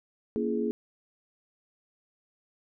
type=chord; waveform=sine; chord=A# half-diminished seventh; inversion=none; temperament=just; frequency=233.1 / 279.7 / 335.6 / 419.5 Hz; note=A#3 / C#4 / E4 / G#4; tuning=0 / +16 / +31 / +17 cents; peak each=-30 / -36 / -34 / -30 dBFS; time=0.36-0.71 s; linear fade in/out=0 ms; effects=none